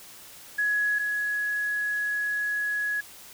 sine tone pair in turn, 1679 / 1679 Hz, G#6 / G#6, +18 / +18 cents, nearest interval unison, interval 0 cents, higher neither, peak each -22 / -25 dBFS, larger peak first, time 0.58-0.99 / 0.99-3.01 s, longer second, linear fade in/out 10 ms, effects white hiss -47 dBFS RMS until 3.33 s

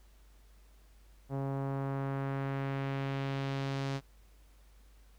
sawtooth tone with low-pass filter sweep, 136.8 Hz, C#3, 23 cents flat, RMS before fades -35 dBFS, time 1.29-4.01 s, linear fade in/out 50 ms, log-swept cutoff 790 to 5500 Hz, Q 1.1, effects added 50 Hz sine -57 dBFS peak until 5.18 s + pink hiss -68 dBFS RMS until 5.18 s

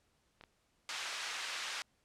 clicks, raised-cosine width 0.3 ms, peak -36 dBFS, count 2, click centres 0.411 / 0.438 s
pink band-pass noise, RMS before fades -41 dBFS, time 0.89-1.82 s, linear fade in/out 0 ms, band 1400 to 6000 Hz, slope 12 dB/octave
effects pink hiss -75 dBFS RMS until 2.04 s + low-pass 10000 Hz 12 dB/octave

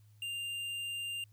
triangle tone with tanh clipping, 2794 Hz, F7, in tune, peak -38 dBFS, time 0.22-1.24 s, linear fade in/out 2 ms, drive 15 dB, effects added 105 Hz sine -58 dBFS peak until 1.32 s + white hiss -74 dBFS RMS until 1.32 s

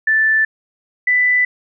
sine tone pair in turn, 1760 / 1989.2 Hz, A6 / B6, 0 / +12 cents, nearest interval major second, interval 212 cents, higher second, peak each -11 dBFS, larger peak neither, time 0.07-0.45 / 1.07-1.45 s, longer neither, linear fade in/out 5 ms, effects none

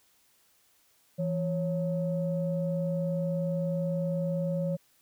sine tone pair together, 167.16 / 551 Hz, E3 / C#5, +24 / -11 cents, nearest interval octave + major sixth, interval 2065 cents, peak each -28 / -31 dBFS, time 1.18-4.77 s, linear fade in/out 20 ms, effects tanh soft clip ceiling -19 dBFS + white hiss -66 dBFS RMS until 5.01 s

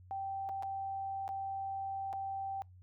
sine tone with dropouts, 780 Hz, G5, 9 cents flat, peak -36 dBFS, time 0.11-2.62 s, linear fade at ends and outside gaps 0 ms, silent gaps 0.49-0.494 / 0.625-0.632 / 1.279-1.29 / 2.129-2.135 s, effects noise-tail reverb RT60 0.2 s tail -26 dB re dry + added 91 Hz sine -54 dBFS peak until 2.82 s

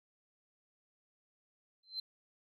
sine tone with exponential growth, 4099 Hz, C8, 36 cents flat, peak -32 dBFS, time 1.83-2 s, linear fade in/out 5 ms, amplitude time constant 35 ms, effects tanh soft clip ceiling -31 dBFS

